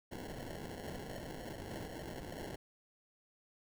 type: noise with sample-and-hold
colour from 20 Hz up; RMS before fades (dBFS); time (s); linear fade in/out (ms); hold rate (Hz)
white; -45; 0.11-2.56; 10; 1225
effects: none